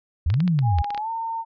sine linear two-way sweep, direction up then down, 67.7 to 185.7 to 67.7 Hz, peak -17 dBFS, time 0.26-0.82 s, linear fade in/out 5 ms, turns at 0.45 s
clicks, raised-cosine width 0.2 ms, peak -16 dBFS, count 10, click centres 0.302 / 0.341 / 0.404 / 0.478 / 0.59 / 0.786 / 0.844 / 0.905 / 0.947 / 0.977 s
sine tone with pitch glide, 819 to 908.7 Hz, G#5 to A#5, -24 to -44 cents, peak -25 dBFS, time 0.62-1.45 s, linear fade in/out 50 ms, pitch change +180 cents, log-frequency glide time 0.96-1.09 s
effects resampled to 11025 Hz

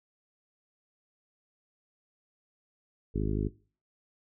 harmonic tone, 51.91 Hz, G#1, in tune, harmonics 1 / 2 / 3 / 4 / 5 / 6 / 7 / 8, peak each -31 / -34 / -36 / -37 / -38 / -39 / -39 / -40 dBFS, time 3.14-3.49 s, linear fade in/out 20 ms, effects noise-tail reverb RT60 0.4 s tail -21 dB re dry

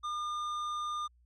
triangle tone with tanh clipping, 1208 Hz, D6, 48 cents sharp, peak -35 dBFS, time 0.03-1.08 s, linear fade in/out 20 ms, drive 14 dB, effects added 60 Hz sine -62 dBFS peak until 1.25 s

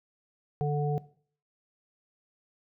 harmonic tone, 146.83 Hz, D3, in tune, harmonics 1 / 3 / 5, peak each -27 / -32 / -34 dBFS, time 0.61-0.98 s, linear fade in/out 0 ms, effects noise-tail reverb RT60 0.5 s tail -19 dB re dry

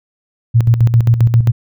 sine tone with tremolo, 116.54 Hz, A#2, in tune, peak -5 dBFS, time 0.54-1.52 s, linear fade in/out 20 ms, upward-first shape square, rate 7.5 Hz, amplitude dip 65%, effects none

